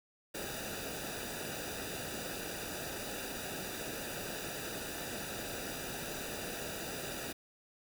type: noise with comb filter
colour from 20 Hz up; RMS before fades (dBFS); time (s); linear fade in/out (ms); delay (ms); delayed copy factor
pink; -41; 0.34-7.33; 10; 0.93; -0.75
effects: none